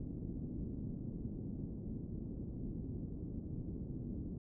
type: low-pass noise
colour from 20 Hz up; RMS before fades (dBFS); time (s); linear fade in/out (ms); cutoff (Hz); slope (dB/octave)
white; -43; 0-4.38; 2; 280; 24
effects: none